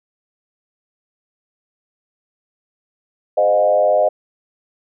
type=tone with frequency modulation; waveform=sine; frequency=614 Hz; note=D#5; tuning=23 cents flat; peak=-11 dBFS; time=3.37-4.09 s; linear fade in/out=10 ms; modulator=97.8 Hz; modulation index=1; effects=none